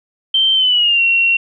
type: tone with pitch glide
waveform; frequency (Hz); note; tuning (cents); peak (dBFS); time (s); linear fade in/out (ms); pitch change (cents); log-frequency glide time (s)
sine; 3124 to 2735; G7 to F7; -7 to -37; -10; 0.34-1.37; 5; -230; 0.54-1.02
effects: none